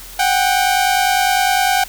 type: tone pair together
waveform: sawtooth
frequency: 740 / 789.9 Hz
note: F#5 / G5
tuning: 0 / +13 cents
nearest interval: minor second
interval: 113 cents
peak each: -12 dBFS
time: 0.19-1.84 s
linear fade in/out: 5 ms
effects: added 41 Hz sine -38 dBFS peak until 1.88 s + white hiss -36 dBFS RMS until 1.88 s